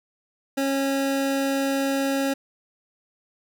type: tone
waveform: 25% pulse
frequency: 273.5 Hz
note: C#4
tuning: 23 cents flat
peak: -18 dBFS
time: 0.57-2.34 s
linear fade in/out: 10 ms
effects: none